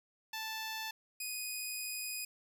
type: tone pair in turn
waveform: 10% pulse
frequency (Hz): 880 / 2489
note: A5 / D#7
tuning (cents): 0 / 0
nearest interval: octave + tritone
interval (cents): 1800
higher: second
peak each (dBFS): -30 / -29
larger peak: second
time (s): 0.33-0.91 / 1.2-2.25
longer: second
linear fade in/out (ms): 5
effects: none